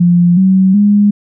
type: tone with pitch steps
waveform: sine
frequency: 174.61 / 189.32 / 205.3 Hz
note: F3 / F#3 / G#3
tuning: 0 / +40 / -20 cents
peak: -5 dBFS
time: 0-1.11 s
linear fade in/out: 10 ms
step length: 370 ms
effects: none